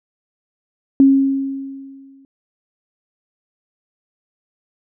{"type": "tone with exponential decay", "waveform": "sine", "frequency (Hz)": 271.8, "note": "C#4", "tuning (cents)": -34, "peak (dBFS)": -5, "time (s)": [1, 2.25], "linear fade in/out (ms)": 1, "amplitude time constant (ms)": 270, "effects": []}